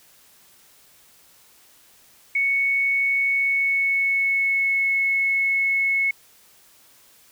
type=tone with pitch glide; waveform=sine; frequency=2217 to 2193 Hz; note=C#7 to C#7; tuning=0 to -19 cents; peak=-18 dBFS; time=2.35-6.11 s; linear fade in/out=5 ms; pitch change=-19 cents; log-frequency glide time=3.31-4.92 s; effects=white hiss -54 dBFS RMS until 7.31 s